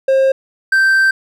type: tone pair in turn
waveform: triangle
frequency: 534 / 1561.8 Hz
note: C5 / G6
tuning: +35 / -7 cents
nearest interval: octave + perfect fifth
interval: 1858 cents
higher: second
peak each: -7 dBFS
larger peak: neither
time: 0.08-0.32 / 0.72-1.11 s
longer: second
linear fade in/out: 5 ms
effects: none